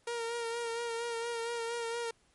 sawtooth tone with vibrato, 466.2 Hz, A#4, in tune, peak -30 dBFS, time 0.07-2.11 s, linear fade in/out 5 ms, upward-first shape sine, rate 4.3 Hz, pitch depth 31 cents each way, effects pink hiss -69 dBFS RMS until 2.34 s + MP3 48 kbps

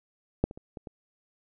clicks, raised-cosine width 2 ms, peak -9 / -27 / -30 / -26 / -27 dBFS, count 5, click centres 0.44 / 0.511 / 0.575 / 0.772 / 0.872 s, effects none

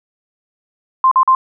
sine tone bursts, 1046.5 Hz, C6, in tune, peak -7 dBFS, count 3, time 1.04-1.35 s, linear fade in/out 2 ms, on 74 ms, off 44 ms, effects none

